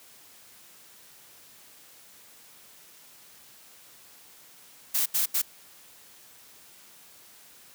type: noise bursts at uneven times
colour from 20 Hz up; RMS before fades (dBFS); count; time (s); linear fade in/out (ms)
blue; -25; 3; 4.94-5.06 / 5.14-5.26 / 5.34-5.42; 10
effects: white hiss -53 dBFS RMS until 7.74 s + high-pass 80 Hz 12 dB/octave